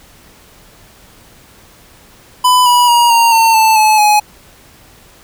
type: tone with pitch steps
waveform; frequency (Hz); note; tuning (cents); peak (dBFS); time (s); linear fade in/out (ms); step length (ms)
square; 1000 / 975.5 / 951.5 / 928.2 / 905.4 / 883.2 / 861.5 / 840.4; B5 / B5 / A#5 / A#5 / A5 / A5 / A5 / G#5; +21 / -22 / +35 / -8 / +49 / +6 / -37 / +20; -7; 2.44-4.2; 10; 220
effects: pink hiss -43 dBFS RMS until 5.23 s

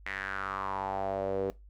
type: tone with band-pass filter sweep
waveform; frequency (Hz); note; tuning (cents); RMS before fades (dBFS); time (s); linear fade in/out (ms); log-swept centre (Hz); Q
sawtooth; 97; G2; -18; -34; 0.06-1.5; 0; 2000 to 440; 4.9
effects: noise-tail reverb RT60 0.2 s tail -20 dB re dry + added 50 Hz sine -50 dBFS peak until 1.69 s

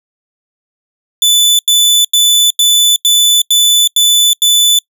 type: tone bursts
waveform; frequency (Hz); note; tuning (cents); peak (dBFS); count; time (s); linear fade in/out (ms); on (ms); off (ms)
sawtooth; 3493; A7; -13; -3; 8; 1.22-4.789; 2; 370; 87
effects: noise-tail reverb RT60 0.1 s tail -26 dB re dry

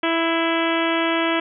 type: harmonic tone with a mistuned harmonic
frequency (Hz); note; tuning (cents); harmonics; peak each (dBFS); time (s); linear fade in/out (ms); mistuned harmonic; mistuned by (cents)
330.2; E4; +3; 1 / 2 / 3 / 4 / 5 / 6 / 7 / 8 / 9 / 10; -22 / -25 / -27 / -28 / -29 / -30 / -30 / -31 / -32 / -32; 0.03-1.4; 5; 6; +25
effects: none

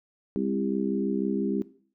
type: harmonic tone with a mistuned harmonic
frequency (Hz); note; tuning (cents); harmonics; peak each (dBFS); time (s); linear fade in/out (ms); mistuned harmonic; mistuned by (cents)
66.2; C2; +21; 3 / 4 / 5 / 6; -29 / -30 / -31 / -32; 0.36-1.62; 0; 3; +20
effects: noise-tail reverb RT60 0.5 s tail -18 dB re dry

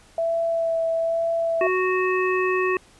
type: tone with vibrato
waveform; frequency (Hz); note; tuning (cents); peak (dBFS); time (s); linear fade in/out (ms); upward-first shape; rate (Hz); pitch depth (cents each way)
sine; 662; E5; +7; -20; 0.18-1.67; 2; sine; 1.1; 13
type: harmonic tone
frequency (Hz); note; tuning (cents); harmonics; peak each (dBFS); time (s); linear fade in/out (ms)
370; F#4; 0; 1 / 3 / 5 / 7; -21 / -26 / -28 / -29; 1.61-2.77; 2
effects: pink hiss -53 dBFS RMS until 2.99 s + resampled to 24000 Hz

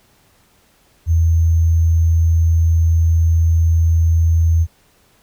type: tone with sample-and-hold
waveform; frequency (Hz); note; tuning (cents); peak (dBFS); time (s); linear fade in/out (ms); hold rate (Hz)
sine; 82.41; E2; 0; -10; 1.06-4.67; 50; 6300
effects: pink hiss -55 dBFS RMS until 5.22 s

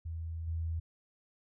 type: tone with level steps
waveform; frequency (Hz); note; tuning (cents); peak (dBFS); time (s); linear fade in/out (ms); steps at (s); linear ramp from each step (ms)
sine; 82; E2; -9; -36 / -32; 0.05-0.8; 10; 0.47; 10
effects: none

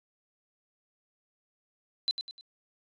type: tone with echo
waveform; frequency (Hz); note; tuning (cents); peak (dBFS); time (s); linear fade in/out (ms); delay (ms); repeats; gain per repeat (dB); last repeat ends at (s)
sine; 4041; B7; +39; -24; 2.08-2.11; 0; 100; 3; -8; 2.41
effects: resampled to 22050 Hz

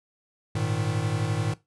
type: chord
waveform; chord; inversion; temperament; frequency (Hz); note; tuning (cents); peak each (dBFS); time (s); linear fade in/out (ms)
square; Ab suspended second; none; equal with one note detuned; 103.83 / 115.6 / 155.56; Ab2 / Bb2 / Eb3; 0 / -14 / 0; -30; 0.55-1.54; 5
effects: noise-tail reverb RT60 0.2 s tail -18 dB re dry + resampled to 24000 Hz

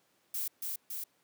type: noise with echo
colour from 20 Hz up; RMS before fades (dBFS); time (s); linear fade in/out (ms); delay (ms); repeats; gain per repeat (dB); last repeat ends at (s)
violet; -35; 0.34-0.48; 5; 280; 2; -2; 1.04
effects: pink hiss -71 dBFS RMS until 1.23 s + high-pass 200 Hz 12 dB/octave

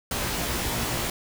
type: noise with comb filter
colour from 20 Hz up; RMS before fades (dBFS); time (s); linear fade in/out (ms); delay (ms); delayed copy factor
pink; -28; 0.11-1.1; 2; 17; +0.75
effects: none

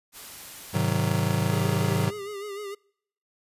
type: noise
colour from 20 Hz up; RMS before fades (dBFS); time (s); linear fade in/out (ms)
white; -42; 0.12-2.09; 50
type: chord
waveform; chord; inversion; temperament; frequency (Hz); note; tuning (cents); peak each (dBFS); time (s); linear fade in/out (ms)
square; Ab dominant seventh; none; just; 103.83 / 129.78 / 155.74 / 186.89; Ab2 / C3 / Eb3 / Gb3; 0 / -14 / +2 / +18; -29 / -29 / -29 / -29; 0.73-2.11; 20
type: tone with vibrato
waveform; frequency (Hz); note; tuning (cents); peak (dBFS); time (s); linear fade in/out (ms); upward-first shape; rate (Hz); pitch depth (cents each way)
square; 406.9; G#4; -35; -34; 1.51-2.75; 10; sine; 6.6; 63
effects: noise-tail reverb RT60 0.7 s tail -26 dB re dry + resampled to 32000 Hz

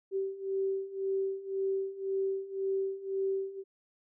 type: beating tone pair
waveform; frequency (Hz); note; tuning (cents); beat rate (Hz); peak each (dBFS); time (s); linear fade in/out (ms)
sine; 386.2 / 388.1; G4 / G4; -26 / -17; 1.9; -35 / -32; 0.11-3.64; 50
effects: none

